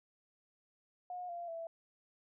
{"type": "tone with pitch steps", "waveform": "sine", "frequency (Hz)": [720, 691.1, 663.3], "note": ["F#5", "F5", "E5"], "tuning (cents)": [-47, -18, 11], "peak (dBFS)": -40, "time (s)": [1.1, 1.67], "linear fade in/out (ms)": 2, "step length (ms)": 190, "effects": []}